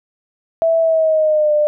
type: tone with pitch glide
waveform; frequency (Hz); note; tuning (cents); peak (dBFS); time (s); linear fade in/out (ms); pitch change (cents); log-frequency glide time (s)
sine; 657 to 599; E5 to D5; -6 to +34; -11; 0.62-1.67; 0; -160; 0.8-1.53
effects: none